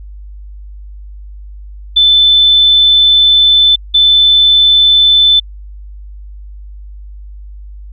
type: tone bursts at uneven times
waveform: sine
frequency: 3520 Hz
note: A7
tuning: in tune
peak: -4 dBFS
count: 2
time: 1.96-3.76 / 3.94-5.4 s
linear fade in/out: 10 ms
effects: added 50 Hz sine -27 dBFS peak until 7.92 s